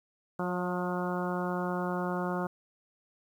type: harmonic tone with a mistuned harmonic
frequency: 179 Hz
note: F3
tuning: 43 cents sharp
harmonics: 1 / 2 / 3 / 4 / 5 / 6 / 7 / 8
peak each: -33 / -36 / -38 / -39 / -40 / -41 / -41 / -42 dBFS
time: 0.39-2.47 s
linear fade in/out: 5 ms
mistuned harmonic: 3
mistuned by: +17 cents
effects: 10-bit